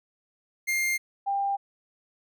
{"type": "tone pair in turn", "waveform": ["45% pulse", "sine"], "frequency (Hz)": [2114, 795.5], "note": ["C7", "G5"], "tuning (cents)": [17, 25], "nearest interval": "octave + perfect fourth", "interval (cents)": 1692, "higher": "first", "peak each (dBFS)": -24, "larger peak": "neither", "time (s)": [[0.67, 0.98], [1.26, 1.57]], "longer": "neither", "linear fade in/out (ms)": 20, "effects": []}